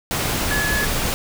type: tone in noise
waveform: sine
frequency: 1700 Hz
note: G#6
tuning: 40 cents sharp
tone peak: -21 dBFS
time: 0.51-0.85 s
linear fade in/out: 0 ms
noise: pink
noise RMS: -22 dBFS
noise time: 0.11-1.14 s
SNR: -2 dB
effects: none